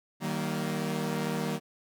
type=chord; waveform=sawtooth; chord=Eb major; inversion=none; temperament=equal with one note detuned; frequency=155.56 / 191.08 / 233.1 Hz; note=Eb3 / G3 / Bb3; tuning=0 / -44 / 0 cents; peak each=-30 dBFS; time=0.2-1.6 s; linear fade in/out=50 ms; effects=none